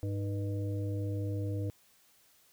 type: harmonic tone with a mistuned harmonic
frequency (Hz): 102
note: G#2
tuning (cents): -31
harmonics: 1 / 3 / 5 / 6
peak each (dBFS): -32 / -40 / -43 / -50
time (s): 0.03-1.7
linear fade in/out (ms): 0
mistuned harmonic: 5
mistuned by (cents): -81
effects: white hiss -65 dBFS RMS until 2.52 s